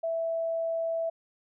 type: tone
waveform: sine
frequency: 659.3 Hz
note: E5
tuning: in tune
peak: -27 dBFS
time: 0.03-1.1 s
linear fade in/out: 10 ms
effects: none